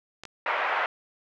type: clicks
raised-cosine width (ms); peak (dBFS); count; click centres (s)
0.2; -22; 2; 0.236 / 0.253
type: band-pass noise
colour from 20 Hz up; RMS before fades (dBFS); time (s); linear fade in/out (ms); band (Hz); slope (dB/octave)
pink; -27; 0.46-0.86; 2; 650 to 2300; 24
effects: none